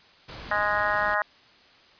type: noise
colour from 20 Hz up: pink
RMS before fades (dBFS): -40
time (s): 0.28-1.15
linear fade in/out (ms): 10
type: harmonic tone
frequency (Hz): 207.7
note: G#3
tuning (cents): 0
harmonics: 3 / 4 / 5 / 6 / 7 / 8 / 9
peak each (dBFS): -30 / -30 / -30 / -30 / -30 / -30 / -30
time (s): 0.51-1.22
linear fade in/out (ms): 2
effects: white hiss -55 dBFS RMS until 1.99 s + resampled to 11025 Hz